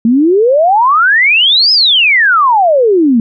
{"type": "exponential two-way sweep", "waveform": "sine", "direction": "up then down", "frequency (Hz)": [219.6, 5220, 219.6], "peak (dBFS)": -5, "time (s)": [0.05, 3.2], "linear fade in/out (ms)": 2, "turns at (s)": 1.72, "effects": []}